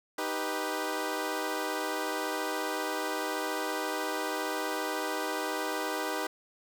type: chord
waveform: 15% pulse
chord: Eb augmented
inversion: none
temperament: equal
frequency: 311.1 / 392 / 493.9 Hz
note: Eb4 / G4 / B4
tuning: 0 / 0 / 0 cents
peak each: -29 dBFS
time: 0.18-6.27 s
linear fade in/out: 5 ms
effects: none